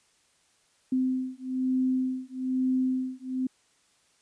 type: beating tone pair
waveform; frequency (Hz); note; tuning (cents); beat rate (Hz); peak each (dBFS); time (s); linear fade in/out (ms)
sine; 257.5 / 258.6; C4 / C4; -28 / -20; 1.1; -28; 0.92-3.47; 5
effects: white hiss -66 dBFS RMS until 4.21 s + resampled to 22050 Hz